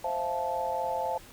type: chord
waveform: sine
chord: F major seventh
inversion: second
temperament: just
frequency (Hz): 523.8 / 654.8 / 698.5 / 873.1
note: C5 / E5 / F5 / A5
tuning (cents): +2 / -12 / 0 / -14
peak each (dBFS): -34 / -36 / -35 / -31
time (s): 0.04-1.18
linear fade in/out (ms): 5
effects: pink hiss -51 dBFS RMS until 1.32 s